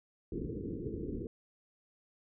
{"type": "low-pass noise", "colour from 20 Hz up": "white", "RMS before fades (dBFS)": -39, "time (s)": [0.32, 1.27], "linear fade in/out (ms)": 2, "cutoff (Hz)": 460, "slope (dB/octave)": 96, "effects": []}